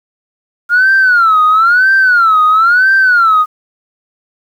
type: tone with vibrato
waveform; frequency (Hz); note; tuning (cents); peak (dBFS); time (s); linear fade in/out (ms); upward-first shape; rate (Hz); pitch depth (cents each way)
sine; 1396.9; F6; 0; -4; 0.69-3.46; 50; sine; 1; 200
effects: tanh soft clip ceiling -2 dBFS + 7-bit